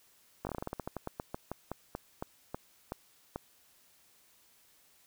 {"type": "slowing click train", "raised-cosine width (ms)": 1, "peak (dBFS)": -22, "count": 22, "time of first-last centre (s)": [0.45, 3.36], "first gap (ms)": 19, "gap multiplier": 1.17, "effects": ["white hiss -65 dBFS RMS until 5.06 s"]}